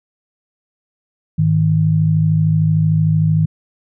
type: tone pair together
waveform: sine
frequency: 104.18 / 157.4 Hz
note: G#2 / D#3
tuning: +6 / +20 cents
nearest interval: perfect fifth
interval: 714 cents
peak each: -17 / -12 dBFS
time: 1.38-3.46 s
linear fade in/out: 10 ms
effects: none